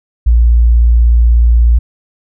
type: tone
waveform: sine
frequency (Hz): 58.27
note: A#1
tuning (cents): 0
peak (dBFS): -4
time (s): 0.26-1.79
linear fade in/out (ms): 10
effects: none